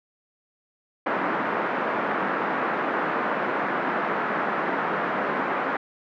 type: band-pass noise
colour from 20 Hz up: white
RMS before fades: -26 dBFS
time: 1.06-5.77 s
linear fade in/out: 5 ms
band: 190 to 1600 Hz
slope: 24 dB/octave
effects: none